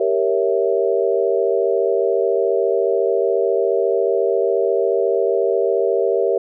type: chord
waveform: sine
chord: G diminished seventh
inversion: none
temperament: equal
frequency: 392 / 466.2 / 554.4 / 659.3 Hz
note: G4 / Bb4 / Db5 / Fb5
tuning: 0 / 0 / 0 / 0 cents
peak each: -19 / -19 / -22 / -23 dBFS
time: 0-6.38 s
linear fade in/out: 5 ms
effects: none